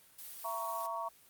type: noise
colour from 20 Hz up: blue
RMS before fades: -47 dBFS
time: 0.18-0.87 s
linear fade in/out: 10 ms
type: chord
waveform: sine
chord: A# diminished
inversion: second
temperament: just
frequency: 671.3 / 932.3 / 1118.8 Hz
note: E5 / A#5 / C#6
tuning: +31 / 0 / +16 cents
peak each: -41 / -39 / -39 dBFS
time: 0.44-1.09 s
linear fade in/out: 10 ms
effects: white hiss -62 dBFS RMS until 1.29 s + Opus 32 kbps